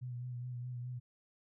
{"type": "tone with vibrato", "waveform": "sine", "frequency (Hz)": 123.47, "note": "B2", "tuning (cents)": 0, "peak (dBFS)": -39, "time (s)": [0.01, 1], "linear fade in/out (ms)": 20, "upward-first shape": "sine", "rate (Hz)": 4.8, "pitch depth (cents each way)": 33, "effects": []}